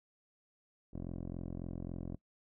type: tone with low-pass filter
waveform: 10% pulse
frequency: 43.65 Hz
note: F1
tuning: in tune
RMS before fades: -42 dBFS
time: 0.93-2.16 s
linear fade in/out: 10 ms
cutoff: 420 Hz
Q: 1.5
effects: noise-tail reverb RT60 0.1 s tail -22 dB re dry